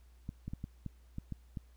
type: clicks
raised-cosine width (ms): 5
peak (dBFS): -27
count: 8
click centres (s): 0.291 / 0.48 / 0.535 / 0.641 / 0.863 / 1.184 / 1.323 / 1.572
effects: added 60 Hz sine -57 dBFS peak until 1.76 s + pink hiss -72 dBFS RMS until 1.76 s